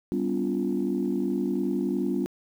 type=chord; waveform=sine; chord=G dominant seventh; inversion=none; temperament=equal with one note detuned; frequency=196 / 246.9 / 286.5 / 349.2 Hz; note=G3 / B3 / D4 / F4; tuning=0 / 0 / -43 / 0 cents; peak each=-29 dBFS; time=0.12-2.26 s; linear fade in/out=0 ms; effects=tanh soft clip ceiling -16 dBFS + 9-bit